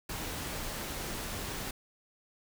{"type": "noise", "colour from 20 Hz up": "pink", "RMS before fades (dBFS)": -38, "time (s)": [0.09, 1.71], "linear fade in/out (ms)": 5, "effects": []}